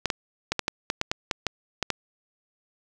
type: clicks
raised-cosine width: 0.2 ms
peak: -7 dBFS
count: 12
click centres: 0.057 / 0.102 / 0.52 / 0.593 / 0.681 / 0.901 / 1.014 / 1.115 / 1.312 / 1.467 / 1.827 / 1.903 s
effects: none